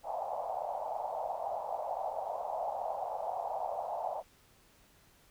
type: band-pass noise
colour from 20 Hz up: white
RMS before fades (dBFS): -37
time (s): 0.03-4.23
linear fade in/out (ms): 50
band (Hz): 600 to 840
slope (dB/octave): 48
effects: pink hiss -64 dBFS RMS until 5.3 s